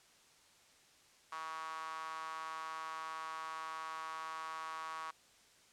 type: tone with high-pass filter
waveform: sawtooth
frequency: 160.1 Hz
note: D#3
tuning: 50 cents sharp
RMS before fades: -44 dBFS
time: 1.32-5.11 s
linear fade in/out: 5 ms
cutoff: 1100 Hz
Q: 5.8
effects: white hiss -65 dBFS RMS until 5.72 s + low-pass 8000 Hz 12 dB/octave